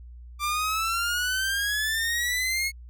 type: exponential sweep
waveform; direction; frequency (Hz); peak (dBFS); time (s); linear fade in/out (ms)
sawtooth; up; 1174.7 to 2189; -21; 0.39-2.72; 50
effects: added 60 Hz sine -41 dBFS peak until 2.89 s